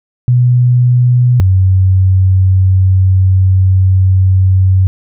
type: tone pair in turn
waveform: sine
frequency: 123.47 / 94.11 Hz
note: B2 / F#2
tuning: 0 / +30 cents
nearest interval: perfect fourth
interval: 470 cents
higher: first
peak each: -5 dBFS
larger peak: neither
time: 0.28-1.4 / 1.4-4.87 s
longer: second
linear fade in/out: 0 ms
effects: none